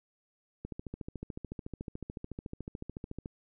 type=click train; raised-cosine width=3 ms; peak=-26 dBFS; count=37; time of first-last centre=0.65-3.259 s; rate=13.8 Hz; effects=none